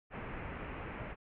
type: low-pass noise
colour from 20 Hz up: pink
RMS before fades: -43 dBFS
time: 0.1-1.16 s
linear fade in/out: 50 ms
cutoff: 2600 Hz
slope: 48 dB/octave
effects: none